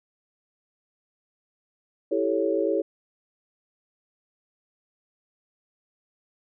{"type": "chord", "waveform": "sine", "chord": "A dominant seventh", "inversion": "second", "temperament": "equal", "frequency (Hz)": [329.6, 392, 440, 554.4], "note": ["E4", "G4", "A4", "C#5"], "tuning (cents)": [0, 0, 0, 0], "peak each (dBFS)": -27, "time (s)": [2.11, 2.82], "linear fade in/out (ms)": 10, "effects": []}